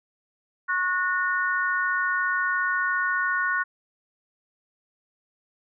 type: harmonic tone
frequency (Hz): 365.7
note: F#4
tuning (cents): -20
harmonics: 3 / 4 / 5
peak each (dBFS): -28 / -24 / -29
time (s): 0.68-3.64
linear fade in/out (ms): 20
effects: none